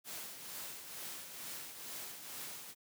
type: noise with tremolo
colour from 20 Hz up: white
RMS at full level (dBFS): -44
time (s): 0.04-2.75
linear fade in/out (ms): 50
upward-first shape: triangle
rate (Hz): 2.2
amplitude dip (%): 55
effects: high-pass 100 Hz 12 dB/octave